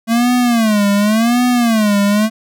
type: tone with vibrato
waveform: square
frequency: 223.4 Hz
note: A3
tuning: 27 cents sharp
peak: -11 dBFS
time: 0.07-2.3 s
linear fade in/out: 50 ms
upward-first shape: sine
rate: 0.9 Hz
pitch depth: 180 cents each way
effects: none